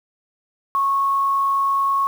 sine tone with frequency modulation, 1100 Hz, C#6, 14 cents flat, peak -16 dBFS, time 0.75-2.07 s, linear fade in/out 0 ms, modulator 49.3 Hz, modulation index 0.21, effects 7-bit

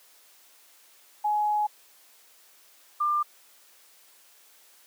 sine tone pair in turn, 840 / 1194.1 Hz, G#5 / D6, +19 / +28 cents, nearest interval tritone, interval 609 cents, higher second, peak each -22 dBFS, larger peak neither, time 1.24-1.67 / 3-3.23 s, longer first, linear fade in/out 10 ms, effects white hiss -57 dBFS RMS until 4.86 s + high-pass 400 Hz 12 dB/octave

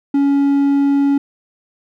triangle tone, 280.3 Hz, C#4, 19 cents sharp, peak -9 dBFS, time 0.14-1.18 s, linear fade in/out 5 ms, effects none

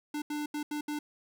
square tone bursts at uneven times, 297.2 Hz, D4, 21 cents sharp, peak -33 dBFS, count 5, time 0.14-0.22 / 0.3-0.46 / 0.54-0.63 / 0.71-0.81 / 0.88-0.99 s, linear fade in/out 5 ms, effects none

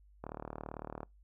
click train, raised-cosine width 1 ms, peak -27 dBFS, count 31, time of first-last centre 0.24-1.032 s, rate 37.9 Hz, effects noise-tail reverb RT60 0.2 s tail -26 dB re dry + added 50 Hz sine -59 dBFS peak until 1.23 s

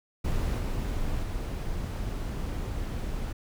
brown noise with level steps, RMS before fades -28 / -30 / -32 dBFS, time 0.24-3.33 s, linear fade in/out 10 ms, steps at 0.58 / 1.23 s, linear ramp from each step 2 ms, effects none

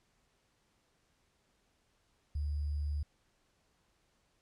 sine tone with sample-and-hold, 73.42 Hz, D2, in tune, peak -32 dBFS, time 2.35-3.03 s, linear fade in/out 5 ms, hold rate 4900 Hz, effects pink hiss -74 dBFS RMS until 4.41 s + low-pass 9000 Hz 12 dB/octave

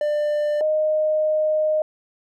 triangle / sine tone pair in turn, 595 / 617.5 Hz, D5 / D#5, +22 / -13 cents, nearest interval minor second, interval 65 cents, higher second, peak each -17 dBFS, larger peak neither, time 0.01-0.61 / 0.61-1.82 s, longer second, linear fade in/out 2 ms, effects none

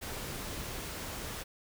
pink noise, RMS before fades -40 dBFS, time 0.01-1.44 s, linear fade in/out 20 ms, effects none

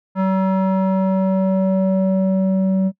square tone with low-pass filter sweep, 190.2 Hz, F#3, 48 cents sharp, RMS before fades -17 dBFS, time 0.15-2.92 s, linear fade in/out 50 ms, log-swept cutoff 1200 to 390 Hz, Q 1.9, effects noise-tail reverb RT60 0.1 s tail -23 dB re dry

